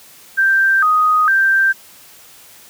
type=tone with vibrato; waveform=sine; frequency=1400 Hz; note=F6; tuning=4 cents sharp; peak=-10 dBFS; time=0.37-1.73 s; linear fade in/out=20 ms; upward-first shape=square; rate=1.1 Hz; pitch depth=200 cents each way; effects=white hiss -43 dBFS RMS until 2.69 s + high-pass 80 Hz 12 dB/octave